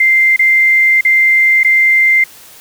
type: tone with dropouts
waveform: sine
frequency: 2090 Hz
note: C7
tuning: 2 cents flat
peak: -6 dBFS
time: 0-2.24 s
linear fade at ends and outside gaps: 5 ms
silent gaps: 0.363-0.392 / 1.01-1.049 / 1.633-1.646 s
effects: white hiss -38 dBFS RMS until 2.6 s